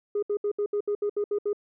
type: tone bursts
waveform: sine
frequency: 412 Hz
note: G#4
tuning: 14 cents flat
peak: -22 dBFS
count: 10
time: 0.15-1.531 s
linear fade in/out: 5 ms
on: 76 ms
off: 69 ms
effects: tanh soft clip ceiling -21 dBFS